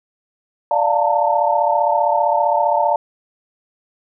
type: chord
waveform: sine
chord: Bb major seventh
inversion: first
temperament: equal with one note detuned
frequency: 587.3 / 698.5 / 880 / 915.3 Hz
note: D5 / F5 / A5 / Bb5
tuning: 0 / 0 / 0 / -32 cents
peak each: -19 dBFS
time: 0.71-2.96 s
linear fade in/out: 2 ms
effects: none